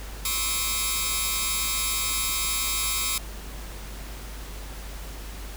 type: tone cluster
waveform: 5% pulse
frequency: 1043 / 1119 / 1301 / 2401 / 3731 Hz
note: C6 / C#6 / E6 / D7 / A#7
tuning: -6 / +16 / -23 / +38 / +1 cents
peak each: -21 dBFS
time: 0.25-3.18 s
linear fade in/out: 2 ms
effects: added 50 Hz sine -36 dBFS peak until 5.56 s + pink hiss -42 dBFS RMS until 5.56 s